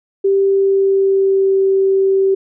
sine tone with pitch glide, 392 to 386.8 Hz, G4 to G4, 0 to -23 cents, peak -10 dBFS, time 0.24-2.35 s, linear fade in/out 10 ms, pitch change -23 cents, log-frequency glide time 0.4-1.59 s, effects none

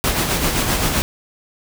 pink noise with tremolo, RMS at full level -17 dBFS, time 0.04-1.02 s, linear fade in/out 0 ms, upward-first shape sine, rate 7.7 Hz, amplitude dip 45%, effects none

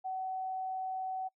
sine tone, 754 Hz, F#5, 32 cents sharp, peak -34 dBFS, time 0.04-1.29 s, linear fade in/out 20 ms, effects noise-tail reverb RT60 0.1 s tail -26 dB re dry

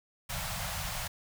pink band-stop noise, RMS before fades -36 dBFS, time 0.29-1.08 s, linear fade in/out 10 ms, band 180 to 580 Hz, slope 48 dB/octave, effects none

